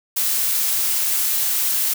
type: noise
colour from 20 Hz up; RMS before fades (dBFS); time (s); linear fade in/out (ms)
blue; -20; 0.16-1.94; 10
effects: none